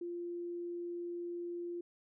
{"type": "tone", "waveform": "sine", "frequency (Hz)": 347.1, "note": "F4", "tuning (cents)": -11, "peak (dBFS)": -38, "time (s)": [0.01, 1.81], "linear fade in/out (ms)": 5, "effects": []}